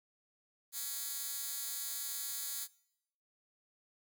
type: tone with high-pass filter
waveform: 10% pulse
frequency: 278.8 Hz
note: C#4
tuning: 10 cents sharp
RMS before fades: -40 dBFS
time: 0.72-2.68 s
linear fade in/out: 50 ms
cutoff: 7900 Hz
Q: 0.55
effects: noise-tail reverb RT60 0.8 s tail -23 dB re dry